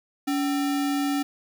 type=tone with sample-and-hold; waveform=sine; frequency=283.3 Hz; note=C#4; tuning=38 cents sharp; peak=-22 dBFS; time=0.27-1.23 s; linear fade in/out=10 ms; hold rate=1050 Hz; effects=none